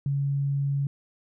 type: tone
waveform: sine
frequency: 140 Hz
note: C#3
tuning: 18 cents sharp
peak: -23 dBFS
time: 0.06-0.87 s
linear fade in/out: 2 ms
effects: none